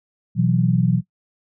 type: chord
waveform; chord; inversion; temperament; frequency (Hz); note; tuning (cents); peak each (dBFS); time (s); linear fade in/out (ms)
sine; B suspended fourth; none; equal; 123.47 / 164.81 / 185; B2 / E3 / F#3; 0 / 0 / 0; -19; 0.35-1.02; 50
effects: noise-tail reverb RT60 0.1 s tail -19 dB re dry